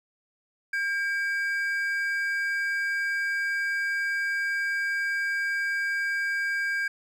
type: tone pair together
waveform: triangle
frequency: 1605 / 2292 Hz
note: G6 / D7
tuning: +40 / -43 cents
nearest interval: tritone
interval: 617 cents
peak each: -24 / -32 dBFS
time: 0.73-6.88 s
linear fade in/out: 5 ms
effects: none